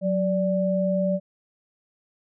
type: tone pair together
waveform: sine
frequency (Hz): 185 / 584.3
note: F#3 / D5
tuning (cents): 0 / -9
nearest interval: octave + minor sixth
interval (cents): 1991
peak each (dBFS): -23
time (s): 0.01-1.2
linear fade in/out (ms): 50
effects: none